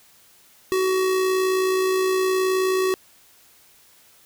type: tone with amplitude modulation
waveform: square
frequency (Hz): 375.6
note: F#4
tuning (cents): +26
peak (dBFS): -18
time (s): 0.72-2.94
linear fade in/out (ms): 0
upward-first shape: sine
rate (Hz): 59.1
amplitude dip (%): 30
effects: white hiss -54 dBFS RMS until 4.25 s